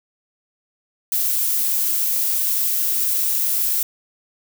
violet noise, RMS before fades -20 dBFS, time 1.12-3.83 s, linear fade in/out 2 ms, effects none

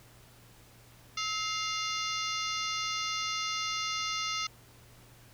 harmonic tone with a mistuned harmonic, 701 Hz, F5, 6 cents sharp, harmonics 2 / 3 / 4 / 5 / 6 / 7 / 8 / 9, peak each -36 / -38 / -39 / -40 / -41 / -41 / -42 / -43 dBFS, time 1.17-4.47 s, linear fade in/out 5 ms, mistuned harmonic 2, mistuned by -140 cents, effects added 118 Hz sine -58 dBFS peak until 5.33 s + pink hiss -58 dBFS RMS until 5.33 s

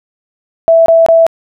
sine tone bursts, 659.3 Hz, E5, in tune, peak -3 dBFS, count 3, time 0.68-1.266 s, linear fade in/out 0 ms, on 180 ms, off 23 ms, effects none

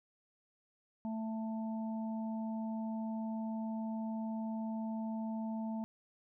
harmonic tone, 221.7 Hz, A3, 13 cents sharp, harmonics 1 / 3 / 4, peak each -36 / -48 / -48 dBFS, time 1.05-5.84 s, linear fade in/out 0 ms, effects none

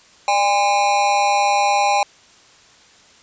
square tone with amplitude modulation, 811 Hz, G#5, 41 cents flat, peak -11 dBFS, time 0.28-2.03 s, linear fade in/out 2 ms, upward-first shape sine, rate 217 Hz, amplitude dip 85%, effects white hiss -49 dBFS RMS until 3.22 s + resampled to 16000 Hz

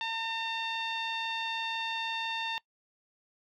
sawtooth tone with low-pass filter, 906 Hz, A#5, 50 cents flat, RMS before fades -34 dBFS, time 0.01-2.58 s, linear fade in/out 0 ms, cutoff 3400 Hz, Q 4.5, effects noise-tail reverb RT60 0.1 s tail -22 dB re dry

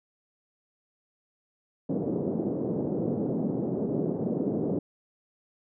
pink band-pass noise, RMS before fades -29 dBFS, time 1.89-4.79 s, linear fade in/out 5 ms, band 160 to 490 Hz, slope 24 dB/octave, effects none

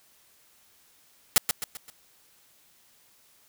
white noise with echo, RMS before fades -18 dBFS, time 1.36-1.38 s, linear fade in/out 0 ms, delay 130 ms, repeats 4, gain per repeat -7 dB, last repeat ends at 1.9 s, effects white hiss -61 dBFS RMS until 3.48 s

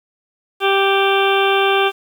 harmonic tone, 392 Hz, G4, in tune, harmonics 1 / 2 / 3 / 4 / 6 / 7 / 8 / 9, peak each -16 / -19 / -21 / -22 / -24 / -24 / -25 / -26 dBFS, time 0.6-1.92 s, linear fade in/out 50 ms, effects 7-bit

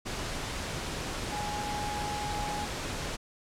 sine tone in noise, 832 Hz, G#5, 3 cents sharp, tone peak -34 dBFS, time 1.31-2.66 s, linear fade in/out 20 ms, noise pink, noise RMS -35 dBFS, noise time 0.05-3.17 s, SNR -2 dB, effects low-pass 8000 Hz 12 dB/octave

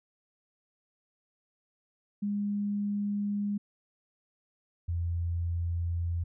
sine tone pair in turn, 204.3 / 85.4 Hz, G#3 / F2, -28 / -38 cents, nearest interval octave + minor third, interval 1510 cents, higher first, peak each -28 dBFS, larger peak neither, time 2.22-3.58 / 4.88-6.24 s, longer neither, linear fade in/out 10 ms, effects none

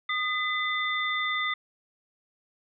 sine tone cluster, 1233 / 2017 / 3567 Hz, D#6 / B6 / A7, -16 / +36 / +23 cents, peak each -31 / -28 / -33 dBFS, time 0.09-1.54 s, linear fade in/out 5 ms, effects none

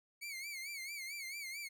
sawtooth tone with vibrato, 2217 Hz, C#7, in tune, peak -39 dBFS, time 0.21-1.69 s, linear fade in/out 20 ms, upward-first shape sine, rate 4.5 Hz, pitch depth 110 cents each way, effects none

